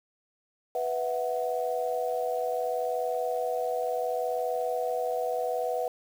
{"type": "chord", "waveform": "sine", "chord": "B suspended fourth", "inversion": "none", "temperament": "equal", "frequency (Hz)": [493.9, 659.3, 740], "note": ["B4", "E5", "F#5"], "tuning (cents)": [0, 0, 0], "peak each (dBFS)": [-30, -32, -32], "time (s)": [0.75, 5.88], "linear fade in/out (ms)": 2, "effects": ["8-bit"]}